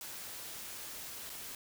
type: noise with dropouts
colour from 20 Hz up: white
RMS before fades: -45 dBFS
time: 0.01-1.55 s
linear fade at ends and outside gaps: 1 ms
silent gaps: 1.295-1.3 s
effects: none